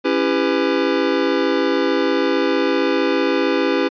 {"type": "chord", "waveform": "square", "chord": "C# half-diminished seventh", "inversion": "none", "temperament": "just", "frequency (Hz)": [277.2, 332.6, 399.1, 498.9], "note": ["C#4", "E4", "G4", "B4"], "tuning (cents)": [0, 16, 31, 17], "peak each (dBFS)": -22, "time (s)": [0.04, 3.89], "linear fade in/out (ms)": 20, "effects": ["resampled to 11025 Hz"]}